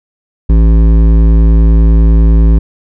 triangle tone with hard clipping, 55 Hz, A1, in tune, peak -5 dBFS, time 0.49-2.59 s, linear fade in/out 10 ms, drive 16 dB, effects none

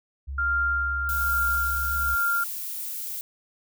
sine tone with vibrato, 68.1 Hz, C#2, 30 cents flat, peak -30 dBFS, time 0.27-2.16 s, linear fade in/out 20 ms, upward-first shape triangle, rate 4.9 Hz, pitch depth 14 cents each way
sine tone with tremolo, 1395 Hz, F6, 2 cents flat, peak -21 dBFS, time 0.38-2.44 s, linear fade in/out 5 ms, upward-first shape sine, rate 1.2 Hz, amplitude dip 40%
violet noise, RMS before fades -33 dBFS, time 1.09-3.21 s, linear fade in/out 0 ms
effects none

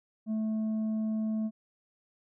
sine tone with tanh clipping, 218.3 Hz, A3, 13 cents flat, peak -29 dBFS, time 0.26-1.51 s, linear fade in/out 50 ms, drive 4 dB, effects none

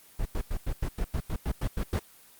brown noise bursts, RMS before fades -28 dBFS, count 12, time 0.19-1.993 s, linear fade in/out 5 ms, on 65 ms, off 93 ms, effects white hiss -55 dBFS RMS until 2.39 s + Opus 24 kbps

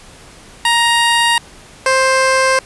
15% pulse tone pair in turn, 937 / 525.9 Hz, A#5 / C5, +9 / +9 cents, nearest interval minor seventh, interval 1000 cents, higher first, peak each -4 dBFS, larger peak neither, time 0.65-1.38 / 1.86-2.59 s, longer neither, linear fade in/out 2 ms, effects pink hiss -40 dBFS RMS until 2.65 s + resampled to 24000 Hz

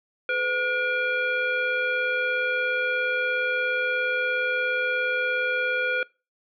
sine tone with frequency modulation, 1441 Hz, F#6, 46 cents flat, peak -22 dBFS, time 0.29-6.03 s, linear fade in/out 2 ms, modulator 935 Hz, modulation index 1.1, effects noise-tail reverb RT60 0.3 s tail -24 dB re dry

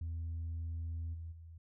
sine tone with level steps, 82.41 Hz, E2, in tune, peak -35 / -41 / -49 dBFS, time 0.01-1.58 s, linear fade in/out 5 ms, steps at 1.13 / 1.31 s, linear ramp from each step 20 ms, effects tanh soft clip ceiling -35 dBFS

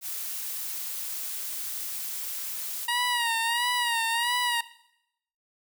blue noise, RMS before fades -34 dBFS, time 0.01-2.89 s, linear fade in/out 50 ms
15% pulse tone with vibrato, 946 Hz, A#5, 25 cents sharp, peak -18 dBFS, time 2.88-4.61 s, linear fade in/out 5 ms, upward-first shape sine, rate 1.5 Hz, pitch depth 69 cents each way
effects noise-tail reverb RT60 0.8 s tail -18 dB re dry

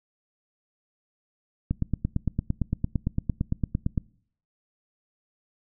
click train, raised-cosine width 5 ms, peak -12 dBFS, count 21, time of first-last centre 1.71-3.978 s, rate 8.82 Hz, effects noise-tail reverb RT60 0.6 s tail -24 dB re dry

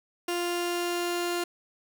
sawtooth tone pair together, 349.2 / 1396.9 Hz, F4 / F6, 0 / 0 cents, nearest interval 2 octaves, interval 2400 cents, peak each -24 / -30 dBFS, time 0.28-1.44 s, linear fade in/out 5 ms, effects none

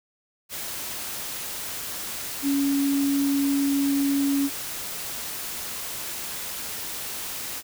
sine tone in noise, 279.4 Hz, C#4, 14 cents sharp, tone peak -20 dBFS, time 2.42-4.5 s, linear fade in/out 50 ms, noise white, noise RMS -33 dBFS, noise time 0.49-7.63 s, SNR +10 dB, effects none

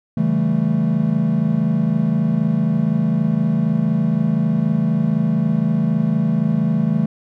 triangle chord, A dominant seventh, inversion first, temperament equal, 138.59 / 164.81 / 196 / 220 Hz, C#3 / E3 / G3 / A3, 0 / 0 / 0 / 0 cents, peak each -22 / -17 / -21 / -17 dBFS, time 0.17-7.06 s, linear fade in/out 5 ms, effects none

